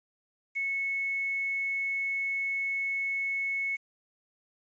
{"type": "tone with quantisation", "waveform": "sine", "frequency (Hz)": 2200, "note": "C#7", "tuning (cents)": -14, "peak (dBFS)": -28, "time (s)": [0.55, 3.77], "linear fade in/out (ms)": 20, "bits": 9, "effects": ["resampled to 16000 Hz"]}